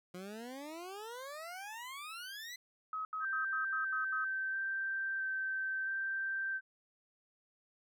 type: exponential sweep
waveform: 20% pulse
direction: up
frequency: 175.8 to 2040 Hz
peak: -39 dBFS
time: 0.14-2.56 s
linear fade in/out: 5 ms
type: tone bursts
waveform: sine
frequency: 1275 Hz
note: D#6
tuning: 42 cents sharp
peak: -36 dBFS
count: 7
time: 2.93-4.244 s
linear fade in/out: 2 ms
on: 120 ms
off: 79 ms
type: tone with vibrato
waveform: sine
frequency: 1559 Hz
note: G6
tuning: 10 cents flat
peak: -34 dBFS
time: 3.2-6.61 s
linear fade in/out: 50 ms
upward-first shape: square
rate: 0.75 Hz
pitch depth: 9 cents each way
effects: none